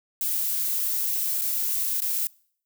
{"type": "noise with dropouts", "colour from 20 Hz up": "violet", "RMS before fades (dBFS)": -26, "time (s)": [0.21, 2.27], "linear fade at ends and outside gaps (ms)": 1, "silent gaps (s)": [[1.413, 1.418], [2.004, 2.019]], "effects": ["noise-tail reverb RT60 0.6 s tail -25 dB re dry"]}